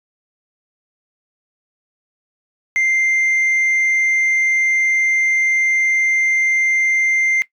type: tone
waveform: sine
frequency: 2093 Hz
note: C7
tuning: in tune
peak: -11 dBFS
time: 2.76-7.42 s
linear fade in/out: 0 ms
effects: noise-tail reverb RT60 0.1 s tail -18 dB re dry + tanh soft clip ceiling -12 dBFS